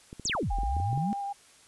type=clicks; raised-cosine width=3 ms; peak=-28 dBFS; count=12; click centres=0.129 / 0.197 / 0.255 / 0.297 / 0.351 / 0.431 / 0.586 / 0.634 / 0.767 / 0.801 / 0.93 / 0.976 s
type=exponential two-way sweep; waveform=sine; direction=down then up; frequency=8170 to 38.09 to 224.1 Hz; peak=-27 dBFS; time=0.25-1.13 s; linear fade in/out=0 ms; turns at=0.53 s
type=tone with vibrato; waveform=sine; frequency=801 Hz; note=G5; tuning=37 cents sharp; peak=-31 dBFS; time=0.5-1.33 s; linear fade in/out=10 ms; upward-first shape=sine; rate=9 Hz; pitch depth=14 cents each way
effects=white hiss -57 dBFS RMS until 1.67 s + resampled to 24000 Hz